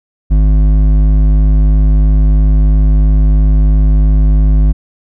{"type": "tone with hard clipping", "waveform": "sine", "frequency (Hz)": 51.5, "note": "G#1", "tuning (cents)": -14, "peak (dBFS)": -7, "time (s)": [0.3, 4.73], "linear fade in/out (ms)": 20, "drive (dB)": 9, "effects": []}